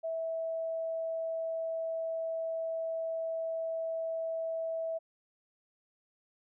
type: tone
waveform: sine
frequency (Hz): 653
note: E5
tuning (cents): -17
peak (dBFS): -32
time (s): 0.03-4.99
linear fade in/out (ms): 20
effects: none